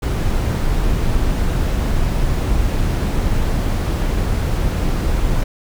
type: noise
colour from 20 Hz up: brown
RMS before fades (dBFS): -17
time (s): 0.02-5.44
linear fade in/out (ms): 10
effects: none